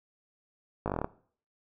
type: slowing click train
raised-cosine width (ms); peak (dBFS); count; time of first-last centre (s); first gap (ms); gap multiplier
1; -16; 9; 0.86-1.045; 18; 1.07
effects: noise-tail reverb RT60 0.5 s tail -19 dB re dry